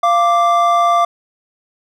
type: tone pair together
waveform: triangle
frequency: 692.1 / 1174.7 Hz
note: F5 / D6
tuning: -16 / 0 cents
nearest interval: major sixth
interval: 916 cents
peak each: -11 dBFS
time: 0.03-1.05 s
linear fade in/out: 5 ms
effects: none